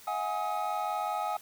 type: tone cluster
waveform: triangle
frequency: 644 / 729 / 828 / 1265 Hz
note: E5 / F#5 / G#5 / D#6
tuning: -41 / -26 / -5 / +28 cents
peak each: -38 / -33 / -31 / -34 dBFS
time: 0.07-1.37 s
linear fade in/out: 5 ms
effects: white hiss -53 dBFS RMS until 1.41 s